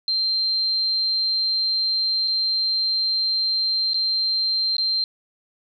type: tone with dropouts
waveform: sine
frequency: 4150 Hz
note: C8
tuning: 15 cents flat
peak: -19 dBFS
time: 0.08-5.04 s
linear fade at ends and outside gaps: 1 ms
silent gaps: 2.276-2.28 / 3.934-3.943 / 4.767-4.782 s
effects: none